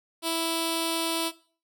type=tone with notch filter; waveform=5% pulse; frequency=329.6 Hz; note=E4; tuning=in tune; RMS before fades=-28 dBFS; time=0.22-1.32 s; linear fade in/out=50 ms; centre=1800 Hz; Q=0.71; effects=noise-tail reverb RT60 0.4 s tail -18 dB re dry